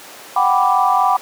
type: chord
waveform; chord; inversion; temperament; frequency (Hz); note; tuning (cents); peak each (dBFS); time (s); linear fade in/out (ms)
sine; G major seventh; third; equal; 740 / 784 / 987.8 / 1174.7; F#5 / G5 / B5 / D6; 0 / 0 / 0 / 0; -17; 0.36-1.17; 5
effects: pink hiss -36 dBFS RMS until 1.21 s + high-pass 400 Hz 12 dB/octave

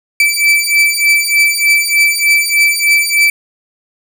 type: beating tone pair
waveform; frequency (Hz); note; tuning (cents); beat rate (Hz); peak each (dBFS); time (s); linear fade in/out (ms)
40% pulse; 2318 / 2321.3; D7 / D7; -23 / -21; 3.3; -11 / -11; 0.2-3.3; 2
effects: none

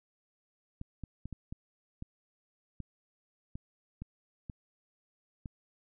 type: clicks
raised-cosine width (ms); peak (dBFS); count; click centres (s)
5; -28; 11; 0.814 / 1.037 / 1.256 / 1.327 / 1.525 / 2.024 / 2.803 / 3.555 / 4.02 / 4.498 / 5.458
effects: none

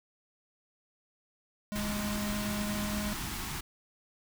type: tone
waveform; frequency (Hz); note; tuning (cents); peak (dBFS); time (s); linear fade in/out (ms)
square; 207.7; G#3; 0; -34; 1.72-3.13; 0
type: band-stop noise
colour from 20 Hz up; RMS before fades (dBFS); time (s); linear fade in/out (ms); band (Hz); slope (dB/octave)
pink; -37; 1.75-3.61; 10; 380 to 740; 48
effects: none

